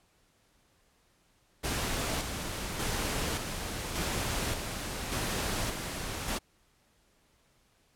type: noise with tremolo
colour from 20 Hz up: pink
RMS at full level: -32 dBFS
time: 1.63-6.39 s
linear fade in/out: 20 ms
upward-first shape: square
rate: 0.86 Hz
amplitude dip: 40%
effects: pink hiss -68 dBFS RMS until 7.95 s + low-pass 12000 Hz 12 dB/octave